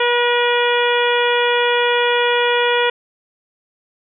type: harmonic tone with a mistuned harmonic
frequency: 483 Hz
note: B4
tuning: 39 cents flat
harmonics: 1 / 2 / 3 / 4 / 5 / 6 / 7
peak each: -17 / -20 / -22 / -23 / -24 / -25 / -25 dBFS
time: 0-2.9 s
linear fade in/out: 5 ms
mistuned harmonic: 4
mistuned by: -21 cents
effects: none